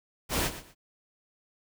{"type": "noise with echo", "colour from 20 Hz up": "pink", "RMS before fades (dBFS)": -28, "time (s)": [0.29, 0.51], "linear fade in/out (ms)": 50, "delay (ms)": 120, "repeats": 2, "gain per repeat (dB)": -13, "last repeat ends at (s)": 0.75, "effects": []}